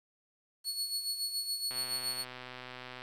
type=tone with tremolo; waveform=sawtooth; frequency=4386 Hz; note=C#8; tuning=19 cents flat; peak=-28 dBFS; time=0.64-2.25 s; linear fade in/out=50 ms; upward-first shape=sine; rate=7.1 Hz; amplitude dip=60%
type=click train; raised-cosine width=0.3 ms; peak=-28 dBFS; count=166; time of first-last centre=1.71-3.02 s; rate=126 Hz
effects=resampled to 32000 Hz + 10-bit